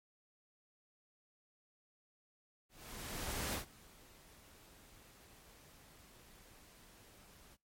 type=noise with ADSR envelope; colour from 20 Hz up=pink; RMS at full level=-38 dBFS; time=2.69-7.57 s; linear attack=850 ms; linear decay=110 ms; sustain=-23 dB; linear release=38 ms; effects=noise-tail reverb RT60 0.3 s tail -26 dB re dry + MP3 64 kbps